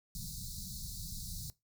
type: band-stop noise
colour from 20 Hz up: pink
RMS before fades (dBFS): -43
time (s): 0.15-1.5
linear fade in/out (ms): 0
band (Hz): 200 to 3900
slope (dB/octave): 96
effects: noise-tail reverb RT60 0.2 s tail -19 dB re dry